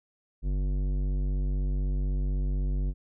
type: tone with tanh clipping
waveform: sine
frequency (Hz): 48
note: G1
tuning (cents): -36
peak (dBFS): -27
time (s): 0.42-2.94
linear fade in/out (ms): 50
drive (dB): 14
effects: none